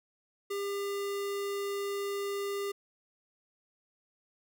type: tone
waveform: square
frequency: 400.8 Hz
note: G4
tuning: 38 cents sharp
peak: -33 dBFS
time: 0.5-2.72 s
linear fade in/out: 10 ms
effects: none